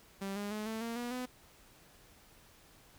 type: tone with pitch steps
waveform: sawtooth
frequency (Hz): 195.8 / 204.1 / 212.8 / 221.8 / 231.2 / 241.1 / 251.3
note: G3 / G#3 / G#3 / A3 / A#3 / B3 / B3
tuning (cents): -2 / -30 / +42 / +14 / -14 / -41 / +30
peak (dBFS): -33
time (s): 0.21-1.26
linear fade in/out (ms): 10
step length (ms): 150
effects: pink hiss -61 dBFS RMS until 2.98 s